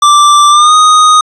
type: tone with pitch glide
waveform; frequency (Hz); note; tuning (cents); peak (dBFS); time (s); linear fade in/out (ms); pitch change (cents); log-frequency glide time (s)
square; 1174.7 to 1243.8; D6 to D#6; 0 to -1; -3; 0.02-1.21; 5; +99; 0.5-0.74
effects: resampled to 22050 Hz + 7-bit